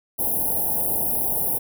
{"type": "band-stop noise", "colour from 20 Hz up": "white", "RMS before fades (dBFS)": -23, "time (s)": [0.18, 1.59], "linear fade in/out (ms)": 20, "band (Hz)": [900, 10000], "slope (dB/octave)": 96, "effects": []}